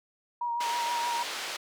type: tone with vibrato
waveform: sine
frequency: 948 Hz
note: A#5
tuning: 29 cents sharp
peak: -28 dBFS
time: 0.41-1.23 s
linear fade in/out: 5 ms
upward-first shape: sine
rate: 6.4 Hz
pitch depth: 24 cents each way
type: band-pass noise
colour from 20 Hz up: white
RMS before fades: -36 dBFS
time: 0.6-1.57 s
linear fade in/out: 10 ms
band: 450 to 4400 Hz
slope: 12 dB/octave
effects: none